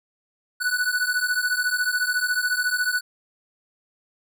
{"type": "beating tone pair", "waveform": "square", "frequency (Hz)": [1477, 1491], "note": ["F#6", "F#6"], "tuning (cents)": [-3, 13], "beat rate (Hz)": 14, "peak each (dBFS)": -25, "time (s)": [0.6, 3.01], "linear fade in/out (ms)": 20, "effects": []}